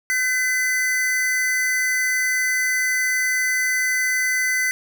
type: tone pair together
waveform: square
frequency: 1526 / 2017 Hz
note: G6 / B6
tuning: -47 / +36 cents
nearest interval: perfect fourth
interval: 483 cents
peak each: -27 / -20 dBFS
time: 0.1-4.71 s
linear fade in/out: 0 ms
effects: none